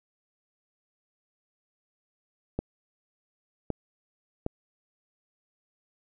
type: clicks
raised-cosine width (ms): 2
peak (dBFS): -15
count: 3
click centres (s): 2.59 / 3.703 / 4.464
effects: none